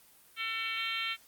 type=harmonic tone; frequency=450 Hz; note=A4; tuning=39 cents sharp; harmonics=3 / 4 / 5 / 6 / 7 / 8 / 9; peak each=-40 / -43 / -36 / -39 / -37 / -44 / -45 dBFS; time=0.36-1.17 s; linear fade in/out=50 ms; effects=white hiss -60 dBFS RMS until 1.27 s + Opus 32 kbps